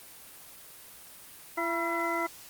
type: harmonic tone with a mistuned harmonic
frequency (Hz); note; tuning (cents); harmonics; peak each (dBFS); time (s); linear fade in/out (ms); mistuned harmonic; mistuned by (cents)
337.8; E4; +42; 1 / 2 / 3 / 4 / 6; -34 / -34 / -34 / -34 / -34; 1.57-2.27; 10; 3; -64
effects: white hiss -49 dBFS RMS until 2.49 s + Opus 24 kbps